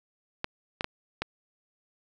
clicks, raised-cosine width 0.3 ms, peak -13 dBFS, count 4, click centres 0.444 / 0.809 / 0.844 / 1.22 s, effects none

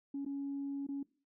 sine tone with dropouts, 278.9 Hz, C#4, 11 cents sharp, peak -35 dBFS, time 0.14-1.03 s, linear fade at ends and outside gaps 5 ms, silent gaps 0.25-0.261 / 0.868-0.887 s, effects noise-tail reverb RT60 0.4 s tail -21 dB re dry + tanh soft clip ceiling -32 dBFS

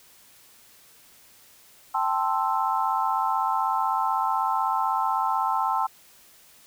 sine chord, A minor seventh, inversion third, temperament equal, 784 / 880 / 1046.5 / 1318.5 Hz, G5 / A5 / C6 / E6, 0 / 0 / 0 / 0 cents, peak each -28 / -26 / -27 / -29 dBFS, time 1.94-5.87 s, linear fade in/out 10 ms, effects white hiss -54 dBFS RMS until 6.66 s

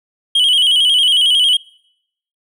triangle tone with vibrato, 3102 Hz, G7, 19 cents flat, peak -8 dBFS, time 0.35-1.57 s, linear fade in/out 5 ms, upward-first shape square, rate 11 Hz, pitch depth 70 cents each way, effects noise-tail reverb RT60 0.8 s tail -26 dB re dry

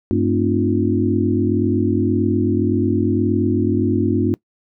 sine tone cluster, 99.3 / 224 / 265.8 / 304.8 / 353.1 Hz, G2 / A3 / C4 / D#4 / F4, +23 / +31 / +27 / -36 / +19 cents, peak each -21 dBFS, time 0.11-4.34 s, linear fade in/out 0 ms, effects noise-tail reverb RT60 0.1 s tail -22 dB re dry

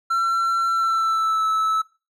triangle tone with pitch glide, 1353 to 1306.2 Hz, E6 to E6, +45 to -16 cents, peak -16 dBFS, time 0.1-1.82 s, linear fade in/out 10 ms, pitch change -61 cents, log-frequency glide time 0.69-1.46 s, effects noise-tail reverb RT60 0.3 s tail -20 dB re dry

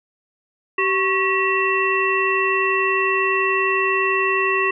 harmonic tone with a mistuned harmonic, 384.9 Hz, G4, 32 cents flat, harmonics 1 / 3 / 5 / 7, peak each -22 / -22 / -22 / -22 dBFS, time 0.78-4.71 s, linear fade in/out 5 ms, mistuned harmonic 3, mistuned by -79 cents, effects none

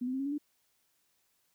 sine tone with pitch steps, 246.9 / 255.8 / 264.9 / 274.4 / 284.3 / 294.5 Hz, B3 / C4 / C4 / C#4 / C#4 / D4, 0 / -39 / +22 / -17 / +44 / +5 cents, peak -31 dBFS, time 0.01-0.382 s, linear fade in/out 10 ms, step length 62 ms, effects white hiss -74 dBFS RMS until 1.54 s

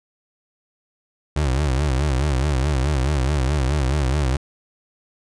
30% pulse tone with vibrato, 69.3 Hz, C#2, in tune, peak -15 dBFS, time 1.36-4.37 s, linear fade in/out 5 ms, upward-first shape sine, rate 4.7 Hz, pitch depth 170 cents each way, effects resampled to 22050 Hz

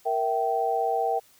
sine chord, E diminished, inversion second, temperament equal with one note detuned, 466.2 / 659.3 / 775 Hz, Bb4 / E5 / G5, 0 / 0 / -20 cents, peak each -28 / -29 / -25 dBFS, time 0.05-1.2 s, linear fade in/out 20 ms, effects white hiss -58 dBFS RMS until 1.39 s

